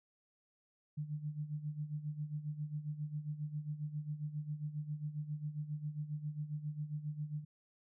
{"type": "tone with tremolo", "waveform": "sine", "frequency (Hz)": 150, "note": "D3", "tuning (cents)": 37, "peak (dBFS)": -35, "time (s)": [0.97, 7.45], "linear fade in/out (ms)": 10, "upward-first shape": "sine", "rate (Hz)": 7.4, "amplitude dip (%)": 75, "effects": []}